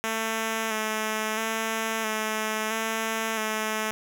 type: tone with vibrato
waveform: 5% pulse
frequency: 220 Hz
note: A3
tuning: in tune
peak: -15 dBFS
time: 0.04-3.91 s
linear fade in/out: 0 ms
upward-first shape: square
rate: 0.75 Hz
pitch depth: 23 cents each way
effects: none